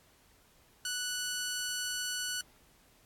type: tone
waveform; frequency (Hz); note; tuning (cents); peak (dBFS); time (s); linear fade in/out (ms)
10% pulse; 1480; F#6; 0; -25; 0.85-2.41; 2
effects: pink hiss -64 dBFS RMS until 3.05 s + AAC 64 kbps